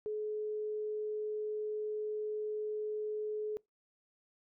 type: tone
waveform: sine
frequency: 425.9 Hz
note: G#4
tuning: 44 cents sharp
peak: -34 dBFS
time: 0.06-3.57 s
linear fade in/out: 0 ms
effects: noise-tail reverb RT60 0.2 s tail -24 dB re dry